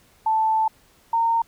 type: tone pair in turn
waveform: sine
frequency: 880 / 918.2 Hz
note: A5 / A#5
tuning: 0 / -26 cents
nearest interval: minor second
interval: 74 cents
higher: second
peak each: -17 dBFS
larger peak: neither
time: 0.26-0.68 / 1.13-1.42 s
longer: first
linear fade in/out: 5 ms
effects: pink hiss -57 dBFS RMS until 1.47 s